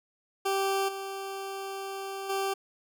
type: tone with level steps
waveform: 20% pulse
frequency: 389.9 Hz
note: G4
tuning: 9 cents flat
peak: -21 / -30 / -23 dBFS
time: 0.45-2.54 s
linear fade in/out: 10 ms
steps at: 0.88 / 2.29 s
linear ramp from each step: 10 ms
effects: none